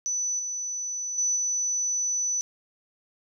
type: tone with level steps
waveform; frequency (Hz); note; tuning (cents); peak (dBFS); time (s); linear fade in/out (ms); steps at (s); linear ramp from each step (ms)
sine; 5980; F#8; +17; -25 / -29 / -22 / -24; 0.06-2.41; 0; 0.39 / 1.18 / 1.36; 2
effects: none